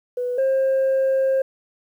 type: tone pair in turn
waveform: sine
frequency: 493.8 / 532.7 Hz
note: B4 / C5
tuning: 0 / +31 cents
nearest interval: minor second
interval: 131 cents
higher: second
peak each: -21 / -14 dBFS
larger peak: second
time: 0.17-0.38 / 0.38-1.42 s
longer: second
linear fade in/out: 5 ms
effects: tanh soft clip ceiling -15 dBFS + 9-bit